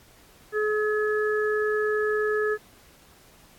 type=harmonic tone; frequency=425.5 Hz; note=G#4; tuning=42 cents sharp; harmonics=1 / 3 / 4; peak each=-23 / -33 / -29 dBFS; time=0.52-2.58 s; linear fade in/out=50 ms; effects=pink hiss -55 dBFS RMS until 3.58 s + AAC 64 kbps